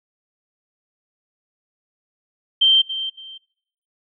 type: tone with echo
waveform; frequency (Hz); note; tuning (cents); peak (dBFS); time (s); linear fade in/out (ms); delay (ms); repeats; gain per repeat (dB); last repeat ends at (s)
sine; 3136; G7; 0; -11; 2.61-2.82; 10; 280; 2; -12; 3.38
effects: noise-tail reverb RT60 0.7 s tail -23 dB re dry